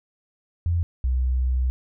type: tone pair in turn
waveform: sine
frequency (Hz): 85.4 / 63.44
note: F2 / B1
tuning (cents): -38 / +47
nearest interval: perfect fourth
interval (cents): 515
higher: first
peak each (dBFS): -19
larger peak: neither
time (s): 0.66-0.83 / 1.04-1.7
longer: second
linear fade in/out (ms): 0
effects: none

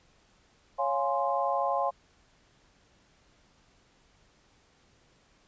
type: chord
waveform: sine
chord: Db major seventh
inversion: none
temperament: equal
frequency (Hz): 554.4 / 698.5 / 830.6 / 1046.5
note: Db5 / F5 / Ab5 / C6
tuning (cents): 0 / 0 / 0 / 0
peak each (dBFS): -31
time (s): 0.78-1.91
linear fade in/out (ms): 20
effects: pink hiss -64 dBFS RMS until 5.47 s + resampled to 16000 Hz

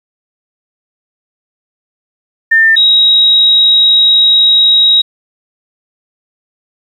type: tone pair in turn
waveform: sine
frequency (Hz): 1799 / 3812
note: A6 / A#7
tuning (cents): +38 / +38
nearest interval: octave + minor second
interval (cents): 1300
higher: second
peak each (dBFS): -4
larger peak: neither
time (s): 2.51-2.76 / 2.76-5.02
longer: second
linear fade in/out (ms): 10
effects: 7-bit

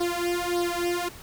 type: tone with flanger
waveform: sawtooth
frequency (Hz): 349.2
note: F4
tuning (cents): 0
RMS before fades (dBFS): -27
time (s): 0-1.09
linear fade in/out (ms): 10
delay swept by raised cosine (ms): 0.2 to 2.5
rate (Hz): 1.7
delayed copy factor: +0.9
effects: pink hiss -45 dBFS RMS until 1.22 s

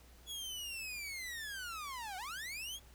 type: linear two-way sweep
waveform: sawtooth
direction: down then up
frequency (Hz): 3400 to 720 to 3400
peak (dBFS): -38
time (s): 0.26-2.8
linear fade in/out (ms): 50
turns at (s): 2.17
effects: added 60 Hz sine -59 dBFS peak until 2.94 s + pink hiss -63 dBFS RMS until 2.94 s

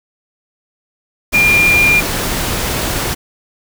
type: tone in noise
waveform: sine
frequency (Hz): 2402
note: D7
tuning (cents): +38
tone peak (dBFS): -8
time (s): 1.33-2.01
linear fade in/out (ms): 20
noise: pink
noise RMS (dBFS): -18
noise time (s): 1.32-3.15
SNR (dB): +7
effects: none

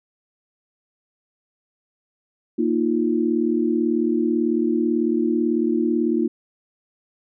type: chord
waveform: sine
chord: Bb suspended fourth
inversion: none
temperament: equal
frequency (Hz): 233.1 / 311.1 / 349.2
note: Bb3 / Eb4 / F4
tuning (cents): 0 / 0 / 0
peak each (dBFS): -22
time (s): 2.58-6.28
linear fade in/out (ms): 10
effects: none

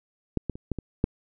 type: clicks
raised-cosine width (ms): 3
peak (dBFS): -11 / -15 / -26 / -14 / -19 / -8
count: 6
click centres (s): 0.373 / 0.497 / 0.555 / 0.717 / 0.787 / 1.041
effects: none

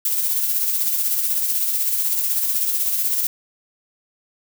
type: noise with tremolo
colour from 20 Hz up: violet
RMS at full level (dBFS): -19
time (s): 0.05-3.27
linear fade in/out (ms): 2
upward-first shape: sine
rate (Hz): 16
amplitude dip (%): 40
effects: none

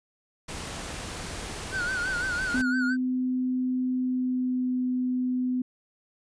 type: noise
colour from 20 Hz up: pink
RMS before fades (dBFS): -36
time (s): 0.48-2.62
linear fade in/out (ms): 10
type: tone with vibrato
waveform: triangle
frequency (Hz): 1480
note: F#6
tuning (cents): 0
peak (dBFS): -25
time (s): 1.71-2.97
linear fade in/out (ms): 50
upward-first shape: sine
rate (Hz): 5.9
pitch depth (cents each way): 81
type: tone with pitch glide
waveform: sine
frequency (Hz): 254.5 to 252.3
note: C4 to B3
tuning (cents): -48 to +37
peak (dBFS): -24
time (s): 2.54-5.62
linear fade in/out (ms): 5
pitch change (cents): -15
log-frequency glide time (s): 3.95-4.82
effects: resampled to 22050 Hz

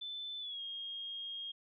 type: tone with pitch glide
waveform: sine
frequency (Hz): 3520 to 3247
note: A7 to G#7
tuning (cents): 0 to -40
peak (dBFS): -40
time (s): 0.01-1.52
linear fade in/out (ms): 10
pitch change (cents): -140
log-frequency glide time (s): 0.39-0.61
effects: none

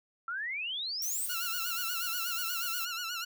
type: exponential sweep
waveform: sine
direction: up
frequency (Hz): 1332 to 8830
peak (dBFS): -33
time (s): 0.28-1.26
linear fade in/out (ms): 2
type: noise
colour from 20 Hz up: violet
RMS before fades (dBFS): -37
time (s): 1.02-2.85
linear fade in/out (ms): 2
type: tone with vibrato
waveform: 15% pulse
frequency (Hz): 1392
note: F6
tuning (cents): -6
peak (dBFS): -28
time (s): 1.29-3.25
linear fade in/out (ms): 10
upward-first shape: sine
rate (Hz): 8.3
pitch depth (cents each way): 91
effects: none

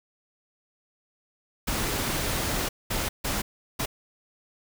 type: noise bursts at uneven times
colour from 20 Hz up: pink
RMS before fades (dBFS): -28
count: 4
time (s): 1.67-2.69 / 2.9-3.09 / 3.24-3.42 / 3.79-3.86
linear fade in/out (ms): 10
effects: none

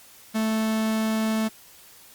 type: tone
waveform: 45% pulse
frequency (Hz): 219.8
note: A3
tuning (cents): -2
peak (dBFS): -22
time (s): 0.34-1.49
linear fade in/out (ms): 20
effects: white hiss -50 dBFS RMS until 2.14 s + Opus 48 kbps

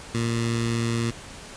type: tone with notch filter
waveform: 15% pulse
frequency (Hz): 116.1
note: A#2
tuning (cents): -7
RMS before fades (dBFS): -25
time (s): 0.14-1.11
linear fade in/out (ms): 10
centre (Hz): 690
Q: 0.56
effects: pink hiss -41 dBFS RMS until 1.56 s + resampled to 22050 Hz

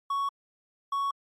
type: tone bursts at uneven times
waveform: triangle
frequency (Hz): 1113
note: C#6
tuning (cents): +7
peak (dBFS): -24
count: 2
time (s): 0.1-0.29 / 0.92-1.11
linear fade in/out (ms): 5
effects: MP3 64 kbps

